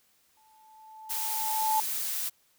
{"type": "tone with exponential growth", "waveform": "sine", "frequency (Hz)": 874, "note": "A5", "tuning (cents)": -12, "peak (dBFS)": -22, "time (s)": [0.37, 1.8], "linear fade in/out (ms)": 2, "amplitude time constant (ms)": 310}
{"type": "noise", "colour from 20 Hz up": "blue", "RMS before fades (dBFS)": -32, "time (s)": [1.09, 2.3], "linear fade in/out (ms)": 20}
{"effects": ["white hiss -67 dBFS RMS until 2.58 s"]}